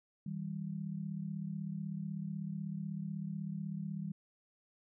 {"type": "tone pair together", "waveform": "sine", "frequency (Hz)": [159.89, 196], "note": ["D#3", "G3"], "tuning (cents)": [47, 0], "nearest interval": "major third", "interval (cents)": 353, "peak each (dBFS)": [-40, -40], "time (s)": [0.26, 4.12], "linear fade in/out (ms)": 5, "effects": []}